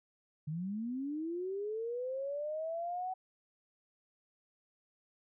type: linear sweep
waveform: sine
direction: up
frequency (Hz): 146.2 to 755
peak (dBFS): -35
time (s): 0.47-3.14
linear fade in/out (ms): 10
effects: none